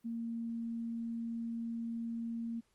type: tone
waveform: sine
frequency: 230.8 Hz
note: A#3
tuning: 17 cents flat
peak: -36 dBFS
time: 0.04-2.61 s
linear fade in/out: 20 ms
effects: pink hiss -75 dBFS RMS until 2.74 s + Opus 24 kbps